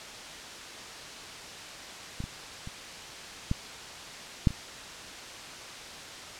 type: clicks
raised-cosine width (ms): 5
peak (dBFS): -22 / -24 / -27 / -14 / -8 / -27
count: 6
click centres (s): 2.204 / 2.24 / 2.674 / 3.514 / 4.472 / 4.506
effects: white hiss -42 dBFS RMS until 6.39 s + low-pass 6000 Hz 12 dB/octave